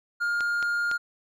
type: tone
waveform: triangle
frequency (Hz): 1413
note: F6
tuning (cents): +20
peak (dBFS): -22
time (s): 0.2-0.98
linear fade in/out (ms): 20
type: clicks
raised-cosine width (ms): 0.2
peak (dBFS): -18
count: 3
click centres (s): 0.407 / 0.627 / 0.914
effects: none